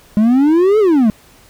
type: exponential two-way sweep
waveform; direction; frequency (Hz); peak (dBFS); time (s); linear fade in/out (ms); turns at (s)
triangle; up then down; 205.7 to 444 to 205.7; -6; 0.17-1.1; 0; 0.79
effects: pink hiss -46 dBFS RMS until 1.49 s